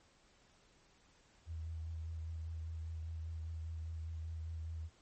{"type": "tone with vibrato", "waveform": "sine", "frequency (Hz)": 81, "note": "E2", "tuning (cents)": -30, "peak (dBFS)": -40, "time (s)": [1.46, 4.9], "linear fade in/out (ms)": 50, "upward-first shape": "sine", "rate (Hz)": 5, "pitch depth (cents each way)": 23, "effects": ["pink hiss -68 dBFS RMS until 5.01 s", "MP3 32 kbps"]}